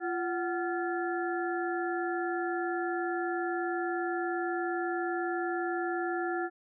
harmonic tone with a mistuned harmonic, 345.7 Hz, F4, 18 cents flat, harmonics 1 / 2 / 4 / 5, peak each -32 / -35 / -38 / -39 dBFS, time 0-6.5 s, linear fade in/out 50 ms, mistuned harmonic 2, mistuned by +130 cents, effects none

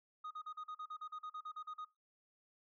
sine tone bursts, 1244.5 Hz, D#6, in tune, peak -40 dBFS, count 15, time 0.24-1.849 s, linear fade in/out 10 ms, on 69 ms, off 41 ms, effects noise-tail reverb RT60 0.2 s tail -18 dB re dry + tanh soft clip ceiling -42 dBFS

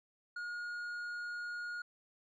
sine tone with tanh clipping, 1435 Hz, F6, 47 cents sharp, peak -40 dBFS, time 0.36-1.82 s, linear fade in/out 5 ms, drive 6 dB, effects none

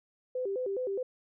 sine tone with vibrato, 446.6 Hz, A4, 26 cents sharp, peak -30 dBFS, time 0.35-1.03 s, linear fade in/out 5 ms, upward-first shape square, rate 4.8 Hz, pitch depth 220 cents each way, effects none

